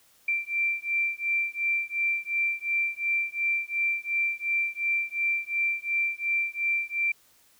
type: beating tone pair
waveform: sine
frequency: 2352 / 2354.8 Hz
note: D7 / D7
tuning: +2 / +4 cents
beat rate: 2.8 Hz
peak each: -28 dBFS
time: 0.28-7.12 s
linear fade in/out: 5 ms
effects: white hiss -61 dBFS RMS until 7.59 s